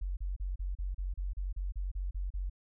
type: tone bursts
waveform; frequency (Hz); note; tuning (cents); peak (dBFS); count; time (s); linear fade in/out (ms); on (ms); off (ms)
sine; 46.25; F#1; 0; -32; 13; 0.01-2.498; 10; 160; 34
effects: none